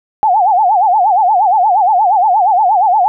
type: tone with vibrato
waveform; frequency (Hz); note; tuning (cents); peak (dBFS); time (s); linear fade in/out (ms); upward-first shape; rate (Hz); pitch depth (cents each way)
sine; 790; G5; +13; -7; 0.23-3.08; 0; sine; 8.5; 200
effects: none